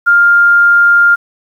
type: tone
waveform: sine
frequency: 1402 Hz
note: F6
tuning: 6 cents sharp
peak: -4 dBFS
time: 0.06-1.16 s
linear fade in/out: 20 ms
effects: 7-bit